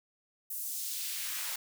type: noise with high-pass filter sweep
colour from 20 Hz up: white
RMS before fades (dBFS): -37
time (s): 0.5-1.56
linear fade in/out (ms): 5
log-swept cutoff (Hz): 11000 to 860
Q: 0.94
effects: none